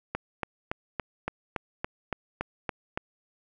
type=click train; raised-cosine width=0.5 ms; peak=-14 dBFS; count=11; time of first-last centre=0.15-2.975 s; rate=3.54 Hz; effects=none